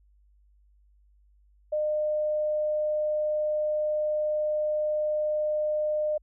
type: tone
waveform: sine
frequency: 607 Hz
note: D#5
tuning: 43 cents flat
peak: -24 dBFS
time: 1.72-6.18 s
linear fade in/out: 10 ms
effects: added 50 Hz sine -58 dBFS peak until 6.22 s